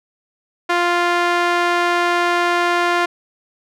sawtooth tone with band-pass filter, 349.1 Hz, F4, 1 cent flat, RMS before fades -17 dBFS, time 0.69-3.06 s, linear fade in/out 10 ms, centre 1400 Hz, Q 0.86, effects none

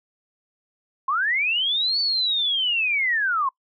sine linear two-way sweep, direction up then down, 1027 to 4537 to 1027 Hz, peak -19 dBFS, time 1.08-3.49 s, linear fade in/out 5 ms, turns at 2 s, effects noise-tail reverb RT60 0.1 s tail -23 dB re dry + MP3 96 kbps

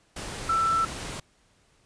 sine tone in noise, 1333 Hz, E6, 19 cents sharp, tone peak -21 dBFS, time 0.49-0.85 s, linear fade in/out 5 ms, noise pink, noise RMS -36 dBFS, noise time 0.16-1.2 s, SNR +12 dB, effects pink hiss -64 dBFS RMS until 1.85 s + resampled to 22050 Hz

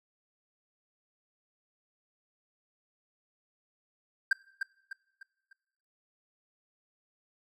triangle tone with echo, 1579 Hz, G6, 12 cents sharp, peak -19 dBFS, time 4.31-4.33 s, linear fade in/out 5 ms, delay 300 ms, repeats 4, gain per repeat -8 dB, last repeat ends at 5.53 s, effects noise-tail reverb RT60 0.9 s tail -22 dB re dry

